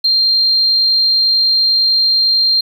triangle tone, 4183 Hz, C8, 1 cent flat, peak -6 dBFS, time 0.04-2.61 s, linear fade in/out 10 ms, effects tanh soft clip ceiling -8 dBFS

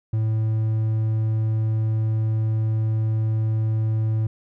triangle tone, 110 Hz, A2, in tune, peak -17 dBFS, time 0.13-4.27 s, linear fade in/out 5 ms, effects none

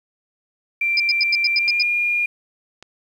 sine tone with pitch glide, 2358 to 2419 Hz, D7 to D#7, +6 to -49 cents, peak -17 dBFS, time 0.81-2.26 s, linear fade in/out 5 ms, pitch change +45 cents, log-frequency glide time 1.52-1.85 s
sine tone bursts, 4978 Hz, D#8, in tune, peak -16 dBFS, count 8, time 0.97-1.825 s, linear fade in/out 2 ms, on 29 ms, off 89 ms
clicks, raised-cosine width 0.2 ms, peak -22 dBFS, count 2, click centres 1.677 / 2.826 s
effects 8-bit

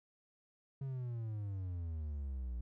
triangle exponential sweep, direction down, 138.2 to 58.27 Hz, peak -36 dBFS, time 0.81-2.61 s, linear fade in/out 5 ms, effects none

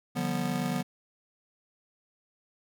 square chord, G dominant seventh, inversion second, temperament just, 147 / 176.4 / 196 / 245 Hz, D3 / F3 / G3 / B3, +2 / +18 / 0 / -14 cents, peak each -36 / -34 / -37 / -33 dBFS, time 0.15-0.83 s, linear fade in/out 20 ms, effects none

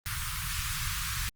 pink band-stop noise, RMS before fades -33 dBFS, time 0.06-1.29 s, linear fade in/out 0 ms, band 150 to 1100 Hz, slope 48 dB/octave, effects Opus 24 kbps

